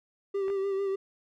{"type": "tone with vibrato", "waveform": "triangle", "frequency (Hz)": 392, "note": "G4", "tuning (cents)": 0, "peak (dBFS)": -25, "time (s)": [0.34, 0.96], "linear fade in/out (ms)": 10, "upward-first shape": "sine", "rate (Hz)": 6.7, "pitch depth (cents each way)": 32}
{"type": "clicks", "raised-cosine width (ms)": 0.5, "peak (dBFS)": -30, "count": 2, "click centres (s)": [0.482, 0.501]}
{"effects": []}